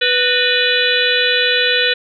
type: harmonic tone with a mistuned harmonic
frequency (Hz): 493.9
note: B4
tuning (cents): 0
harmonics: 1 / 3 / 4 / 5 / 6 / 7 / 8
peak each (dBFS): -20 / -20 / -20 / -20 / -20 / -20 / -20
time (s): 0.01-1.94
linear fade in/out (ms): 10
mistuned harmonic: 4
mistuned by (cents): -130
effects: none